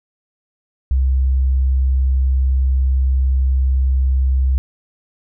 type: tone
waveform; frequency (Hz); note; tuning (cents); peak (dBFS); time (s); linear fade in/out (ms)
sine; 65.6; C2; +5; -12; 0.91-4.58; 0
effects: none

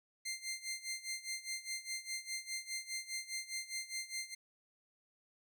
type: tone with tremolo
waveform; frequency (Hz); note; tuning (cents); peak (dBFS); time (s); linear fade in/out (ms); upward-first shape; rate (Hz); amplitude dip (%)
15% pulse; 2093; C7; 0; -31; 0.25-4.35; 10; sine; 4.9; 85
effects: none

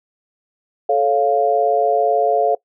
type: chord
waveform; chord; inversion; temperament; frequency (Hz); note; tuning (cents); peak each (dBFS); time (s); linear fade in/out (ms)
sine; A augmented; none; equal with one note detuned; 436.5 / 554.4 / 698.5; A4 / C#5 / E#5; -14 / 0 / 0; -18 / -19 / -16; 0.89-2.55; 5
effects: noise-tail reverb RT60 0.1 s tail -22 dB re dry

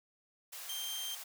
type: high-pass noise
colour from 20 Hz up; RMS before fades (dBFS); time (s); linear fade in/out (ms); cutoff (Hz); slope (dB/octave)
white; -46; 0.52-1.24; 10; 590; 24
type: tone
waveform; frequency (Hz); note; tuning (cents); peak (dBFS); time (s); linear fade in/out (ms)
sawtooth; 3167; G7; +17; -35; 0.69-1.15; 5
effects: none

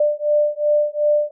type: beating tone pair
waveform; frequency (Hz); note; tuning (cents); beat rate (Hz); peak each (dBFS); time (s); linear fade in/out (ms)
sine; 593 / 595.7; D5 / D5; +17 / +24; 2.7; -18; 0-1.31; 5
effects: none

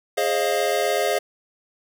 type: chord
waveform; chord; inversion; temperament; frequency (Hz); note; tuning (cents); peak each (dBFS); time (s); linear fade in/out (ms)
square; F minor seventh; first; equal with one note detuned; 415.3 / 534.9 / 622.3 / 698.5; Ab4 / C5 / Eb5 / F5; 0 / +38 / 0 / 0; -26; 0.17-1.19; 10
effects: none

